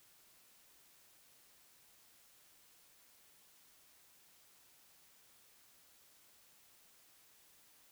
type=silence; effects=white hiss -66 dBFS RMS until 7.91 s